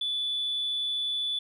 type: tone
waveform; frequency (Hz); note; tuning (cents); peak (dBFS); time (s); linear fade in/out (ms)
sine; 3468; A7; -26; -26; 0.01-1.39; 5
effects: tanh soft clip ceiling -23 dBFS